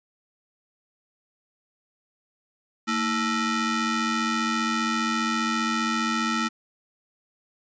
sawtooth ring-modulated tone, 549 Hz, C#5, 17 cents flat, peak -16 dBFS, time 2.87-6.49 s, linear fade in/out 20 ms, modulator 776 Hz, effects resampled to 16000 Hz

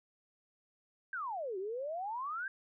sine exponential two-way sweep, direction down then up, 1621 to 363.9 to 1621 Hz, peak -36 dBFS, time 1.13-2.48 s, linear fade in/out 2 ms, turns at 1.58 s, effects none

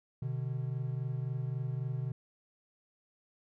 triangle tone pair together, 126.29 / 150 Hz, B2 / D3, +39 / +37 cents, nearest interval minor third, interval 298 cents, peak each -32 / -36 dBFS, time 0.22-2.12 s, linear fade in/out 5 ms, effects none

